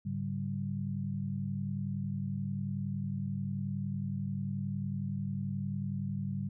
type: tone cluster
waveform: sine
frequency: 104.2 / 143.2 / 194.3 Hz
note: G#2 / D3 / G3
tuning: +6 / -43 / -15 cents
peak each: -38 / -37 / -36 dBFS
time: 0.05-6.49 s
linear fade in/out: 10 ms
effects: none